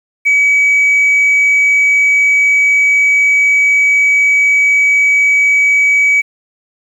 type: tone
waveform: sine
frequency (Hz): 2276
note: C#7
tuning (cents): +45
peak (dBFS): -5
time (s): 0.25-6.22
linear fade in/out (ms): 20
effects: tanh soft clip ceiling -5 dBFS + 7-bit